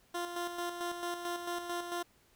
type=tone with tremolo; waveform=15% pulse; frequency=348.4 Hz; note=F4; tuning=4 cents flat; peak=-28 dBFS; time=0.14-2.03 s; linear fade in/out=10 ms; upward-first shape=square; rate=4.5 Hz; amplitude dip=50%; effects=pink hiss -67 dBFS RMS until 2.35 s